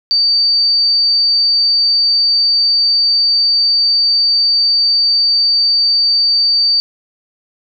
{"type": "tone", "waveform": "sine", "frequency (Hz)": 4612, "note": "D8", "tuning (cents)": -32, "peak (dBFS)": -9, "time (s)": [0.11, 6.8], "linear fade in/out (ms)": 0, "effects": []}